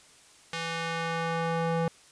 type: tone with band-pass filter sweep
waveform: square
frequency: 165.8 Hz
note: E3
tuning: 10 cents sharp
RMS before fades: -30 dBFS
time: 0.53-1.88 s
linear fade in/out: 2 ms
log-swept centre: 2900 to 560 Hz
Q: 0.72
effects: white hiss -56 dBFS RMS until 2.11 s + resampled to 22050 Hz